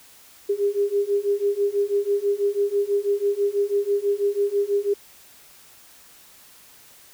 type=beating tone pair; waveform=sine; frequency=401.1 / 407.2 Hz; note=G4 / G#4; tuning=+40 / -34 cents; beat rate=6.1 Hz; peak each=-23 / -22 dBFS; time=0.49-4.94 s; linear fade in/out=10 ms; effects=white hiss -50 dBFS RMS until 7.13 s